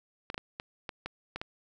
clicks, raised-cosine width 0.3 ms, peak -20 dBFS, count 8, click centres 0.301 / 0.344 / 0.379 / 0.599 / 0.892 / 1.06 / 1.36 / 1.415 s, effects none

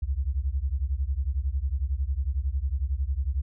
sine beating tone pair, 63 / 74 Hz, B1 / D2, +35 / +14 cents, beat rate 11 Hz, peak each -27 / -28 dBFS, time 0.02-3.42 s, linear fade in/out 10 ms, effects none

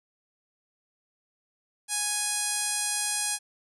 5% pulse tone with low-pass filter, 830.6 Hz, G#5, in tune, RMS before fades -29 dBFS, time 1.88-3.39 s, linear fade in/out 50 ms, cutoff 9600 Hz, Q 3.3, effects none

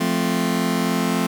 sawtooth chord, F major, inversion none, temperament just, 174.61 / 218.3 / 261.9 Hz, F3 / A3 / C4, 0 / -13 / +2 cents, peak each -19 dBFS, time 0-1.27 s, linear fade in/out 10 ms, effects none

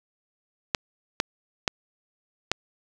clicks, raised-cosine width 0.2 ms, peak -4 dBFS, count 4, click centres 0.748 / 1.201 / 1.678 / 2.516 s, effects 7-bit

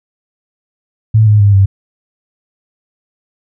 sine tone with pitch steps, 109.6 / 105.44 / 101.44 / 97.59 Hz, A2 / G#2 / G#2 / G2, -6 / +27 / -40 / -7 cents, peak -4 dBFS, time 1.14-1.66 s, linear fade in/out 10 ms, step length 130 ms, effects none

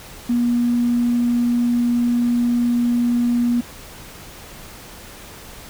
triangle tone, 240 Hz, B3, 49 cents flat, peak -11 dBFS, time 0.29-3.61 s, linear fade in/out 10 ms, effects tanh soft clip ceiling -13 dBFS + pink hiss -39 dBFS RMS until 5.69 s

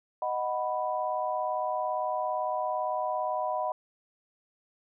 sine chord, B major, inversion first, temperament equal, 622.3 / 740 / 987.8 Hz, D#5 / F#5 / B5, 0 / 0 / 0 cents, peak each -32 dBFS, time 0.22-3.72 s, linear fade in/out 2 ms, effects none

